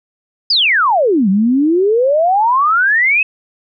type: exponential two-way sweep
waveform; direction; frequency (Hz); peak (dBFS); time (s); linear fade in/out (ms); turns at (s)
sine; down then up; 5100 to 185 to 2620; -9; 0.5-3.23; 5; 1.29
effects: none